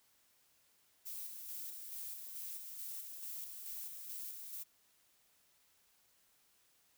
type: noise with tremolo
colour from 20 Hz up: violet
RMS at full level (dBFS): -45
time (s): 1.05-4.64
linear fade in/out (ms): 20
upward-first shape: square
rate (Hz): 2.3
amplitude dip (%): 35
effects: white hiss -72 dBFS RMS until 6.97 s